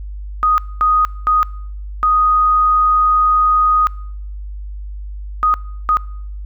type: tone bursts at uneven times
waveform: sine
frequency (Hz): 1245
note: D#6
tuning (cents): +1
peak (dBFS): -10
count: 6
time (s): 0.43-0.58 / 0.81-1.05 / 1.27-1.43 / 2.03-3.87 / 5.43-5.54 / 5.89-5.97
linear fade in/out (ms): 0
effects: noise-tail reverb RT60 0.7 s tail -24 dB re dry + added 50 Hz sine -25 dBFS peak until 6.45 s